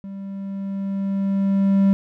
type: tone with level ramp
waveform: triangle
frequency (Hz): 196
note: G3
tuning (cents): 0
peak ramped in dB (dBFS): -29 to -10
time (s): 0.04-1.93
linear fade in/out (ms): 0
effects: none